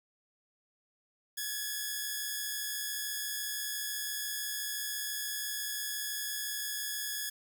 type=tone pair together; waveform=5% pulse; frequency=1666 / 1731.9 Hz; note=G#6 / A6; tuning=+5 / -28 cents; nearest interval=minor second; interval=67 cents; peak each=-25 / -28 dBFS; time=1.37-7.3 s; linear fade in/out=10 ms; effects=none